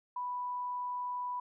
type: tone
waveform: sine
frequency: 987.8 Hz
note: B5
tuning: in tune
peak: -34 dBFS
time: 0.16-1.4 s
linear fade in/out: 5 ms
effects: none